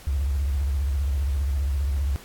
sine tone with vibrato, 69.3 Hz, C#2, in tune, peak -21 dBFS, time 0.07-2.16 s, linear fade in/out 0 ms, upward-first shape triangle, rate 15 Hz, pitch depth 180 cents each way, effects pink hiss -46 dBFS RMS until 2.24 s + AAC 64 kbps

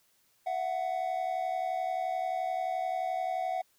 triangle tone pair together, 668.5 / 740 Hz, E5 / F#5, +24 / 0 cents, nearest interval major second, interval 176 cents, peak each -33 / -29 dBFS, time 0.46-3.62 s, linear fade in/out 10 ms, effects white hiss -69 dBFS RMS until 3.78 s

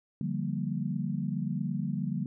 sine chord, G minor seventh, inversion second, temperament equal, 146.83 / 174.61 / 196 / 233.1 Hz, D3 / F3 / G3 / Bb3, 0 / 0 / 0 / 0 cents, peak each -34 / -35 / -34 / -36 dBFS, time 0.21-2.26 s, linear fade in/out 2 ms, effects none

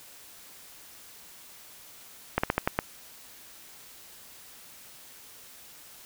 slowing click train, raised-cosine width 0.5 ms, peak -8 dBFS, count 6, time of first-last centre 2.38-2.789 s, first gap 55 ms, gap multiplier 1.2, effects white hiss -50 dBFS RMS until 6.05 s

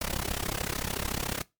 pink noise with amplitude modulation, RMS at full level -28 dBFS, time 0.01-1.42 s, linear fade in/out 5 ms, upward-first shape sine, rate 33.7 Hz, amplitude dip 100%, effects noise-tail reverb RT60 0.2 s tail -20 dB re dry + MP3 96 kbps

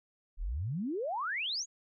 sine exponential sweep, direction up, 32.7 to 7040 Hz, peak -32 dBFS, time 0.37-1.66 s, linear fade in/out 50 ms, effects none

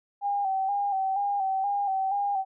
sine tone with vibrato, 788 Hz, G5, 9 cents sharp, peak -24 dBFS, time 0.21-2.45 s, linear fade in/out 50 ms, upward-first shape square, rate 2.1 Hz, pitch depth 44 cents each way, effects none

